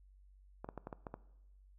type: clicks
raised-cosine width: 1 ms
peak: -29 dBFS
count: 7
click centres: 0.645 / 0.689 / 0.777 / 0.871 / 0.928 / 1.068 / 1.141 s
effects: noise-tail reverb RT60 0.9 s tail -19 dB re dry + added 48 Hz sine -59 dBFS peak until 1.78 s